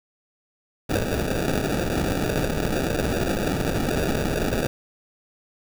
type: noise with sample-and-hold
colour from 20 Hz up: blue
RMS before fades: -24 dBFS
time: 0.89-4.67 s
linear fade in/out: 5 ms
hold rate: 1050 Hz
effects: none